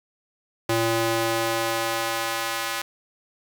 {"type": "tone with high-pass filter sweep", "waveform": "square", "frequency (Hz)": 114.1, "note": "A#2", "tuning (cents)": -37, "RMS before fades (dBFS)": -25, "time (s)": [0.69, 2.82], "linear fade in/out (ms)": 5, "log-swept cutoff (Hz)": [260, 1200], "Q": 0.76, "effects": ["8-bit"]}